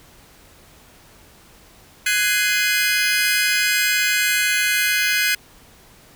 sawtooth chord, Ab dominant seventh, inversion third, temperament just, 1495.1 / 1661.2 / 2077 / 2492 Hz, Gb6 / Ab6 / C7 / Eb7, +18 / 0 / -13 / +2 cents, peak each -19 dBFS, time 2.06-5.35 s, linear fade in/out 5 ms, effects pink hiss -49 dBFS RMS until 6.15 s

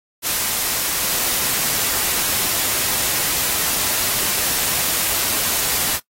white noise, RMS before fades -20 dBFS, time 0.22-6 s, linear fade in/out 50 ms, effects noise-tail reverb RT60 0.1 s tail -19 dB re dry + AAC 48 kbps

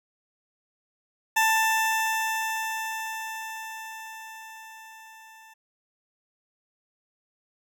20% pulse tone with level ramp, 886 Hz, A5, 12 cents sharp, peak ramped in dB -14 to -44 dBFS, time 1.36-5.54 s, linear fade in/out 10 ms, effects none

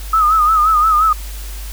sine tone with vibrato, 1261 Hz, D#6, 23 cents sharp, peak -9 dBFS, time 0.13-1.13 s, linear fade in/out 5 ms, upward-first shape sine, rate 5.7 Hz, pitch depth 77 cents each way, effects added 50 Hz sine -25 dBFS peak until 1.72 s + white hiss -35 dBFS RMS until 1.72 s

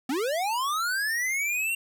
square linear sweep, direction up, 240.1 to 2769 Hz, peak -26 dBFS, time 0.09-1.75 s, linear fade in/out 5 ms, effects 11-bit

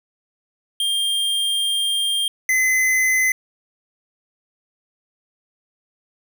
square tone pair in turn, 3200 / 2038 Hz, G7 / C7, +35 / -46 cents, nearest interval minor sixth, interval 781 cents, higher first, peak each -19 / -16 dBFS, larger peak second, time 0.8-2.28 / 2.49-3.32 s, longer first, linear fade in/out 2 ms, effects none

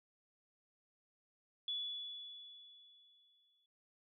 sine tone with exponential decay, 3424 Hz, A7, 48 cents flat, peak -36 dBFS, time 1.68-3.66 s, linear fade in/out 2 ms, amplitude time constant 430 ms, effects none

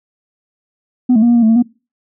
sine tone with pitch steps, 249.8 / 217.4 / 237.1 / 238.5 / 235.1 / 220.3 / 226.6 / 241.6 Hz, B3 / A3 / A#3 / A#3 / A#3 / A3 / A#3 / B3, +20 / -21 / +30 / +40 / +15 / +2 / -49 / -38 cents, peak -5 dBFS, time 1.09-1.626 s, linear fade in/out 10 ms, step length 67 ms, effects noise-tail reverb RT60 0.3 s tail -22 dB re dry + tanh soft clip ceiling -5 dBFS

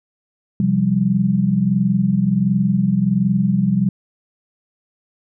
sine chord, C suspended fourth, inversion none, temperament equal, 130.81 / 174.61 / 196 Hz, C3 / F3 / G3, 0 / 0 / 0 cents, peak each -21 / -19 / -16 dBFS, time 0.6-3.89 s, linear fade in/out 2 ms, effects none

